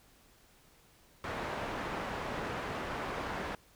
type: low-pass noise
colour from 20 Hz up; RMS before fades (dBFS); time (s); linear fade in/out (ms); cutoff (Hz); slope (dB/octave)
white; -38; 1.24-3.55; 2; 1300; 12
effects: pink hiss -63 dBFS RMS until 3.75 s